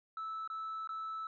sine tone with dropouts, 1311 Hz, E6, 10 cents flat, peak -36 dBFS, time 0.17-1.27 s, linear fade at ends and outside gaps 2 ms, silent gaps 0.476-0.5 / 0.874-0.891 s, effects tanh soft clip ceiling -36 dBFS

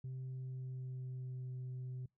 sine tone with pitch glide, 130 to 127.47 Hz, C3 to C3, -11 to -45 cents, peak -39 dBFS, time 0.04-2.06 s, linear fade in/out 5 ms, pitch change -34 cents, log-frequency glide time 0.18-1.54 s, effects noise-tail reverb RT60 0.2 s tail -26 dB re dry + tanh soft clip ceiling -40 dBFS

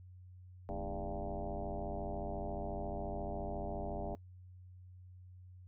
sine tone with frequency modulation, 311.1 Hz, D#4, in tune, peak -37 dBFS, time 0.69-4.15 s, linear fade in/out 0 ms, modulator 94.2 Hz, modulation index 4.8, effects noise-tail reverb RT60 0.1 s tail -22 dB re dry + added 91 Hz sine -52 dBFS peak until 5.67 s

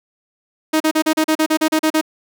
sawtooth tone bursts, 313.3 Hz, D#4, 12 cents sharp, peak -9 dBFS, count 12, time 0.73-2.013 s, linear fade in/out 10 ms, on 73 ms, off 37 ms, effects none

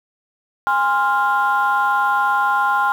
sine chord, F minor, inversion first, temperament equal with one note detuned, 819.2 / 1046.5 / 1396.9 Hz, Ab5 / C6 / F6, -24 / 0 / 0 cents, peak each -18 dBFS, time 0.67-2.92 s, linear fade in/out 0 ms, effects tanh soft clip ceiling -8 dBFS + 7-bit

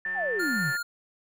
sine tone with vibrato, 1771 Hz, A6, 11 cents sharp, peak -28 dBFS, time 0.05-0.77 s, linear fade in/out 2 ms, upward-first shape triangle, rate 4 Hz, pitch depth 17 cents each way
click train, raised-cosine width 0.5 ms, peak -32 dBFS, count 129, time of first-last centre 0.06-0.756 s, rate 184 Hz
sine exponential sweep, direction down, 861 to 126.1 Hz, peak -28 dBFS, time 0.14-0.73 s, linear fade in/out 50 ms
square tone, 1414 Hz, F6, 21 cents sharp, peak -30 dBFS, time 0.39-0.83 s, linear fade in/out 10 ms
effects none

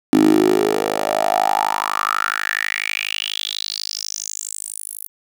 10% pulse tone with high-pass filter sweep, 52.1 Hz, G#1, 6 cents sharp, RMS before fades -20 dBFS, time 0.13-5.08 s, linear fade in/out 0 ms, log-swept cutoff 280 to 12000 Hz, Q 6.5, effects none

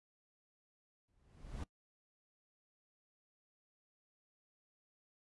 brown noise with exponential growth, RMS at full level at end -40 dBFS, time 1.08-1.64 s, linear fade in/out 5 ms, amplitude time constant 120 ms, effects noise-tail reverb RT60 0.1 s tail -22 dB re dry + resampled to 24000 Hz

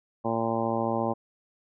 harmonic tone, 114.2 Hz, A#2, 35 cents flat, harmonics 1 / 2 / 3 / 4 / 5 / 6 / 7 / 8 / 9, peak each -36 / -31 / -33 / -35 / -31 / -37 / -32 / -36 / -36 dBFS, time 0.24-1.14 s, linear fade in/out 20 ms, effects none

